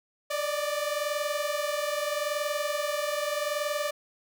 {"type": "tone pair together", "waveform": "sawtooth", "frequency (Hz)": [582.2, 603], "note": ["D5", "D5"], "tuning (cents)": [-15, 46], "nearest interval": "minor second", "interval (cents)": 61, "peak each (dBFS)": [-26, -28], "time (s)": [0.3, 3.91], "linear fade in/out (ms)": 10, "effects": []}